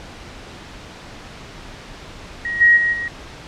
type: tone with level steps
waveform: sine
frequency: 1893 Hz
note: A#6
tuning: 26 cents sharp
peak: -21 / -8 / -15 / -22 dBFS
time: 2.45-3.08 s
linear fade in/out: 2 ms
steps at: 2.6 / 2.76 / 2.92 s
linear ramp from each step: 20 ms
effects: pink hiss -37 dBFS RMS until 3.47 s + low-pass 5000 Hz 12 dB/octave